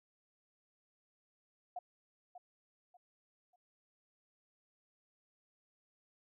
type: tone with echo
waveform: sine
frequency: 719 Hz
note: F#5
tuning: 50 cents flat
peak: -39 dBFS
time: 1.76-1.79 s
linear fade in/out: 5 ms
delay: 590 ms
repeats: 3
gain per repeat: -10 dB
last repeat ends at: 3.56 s
effects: none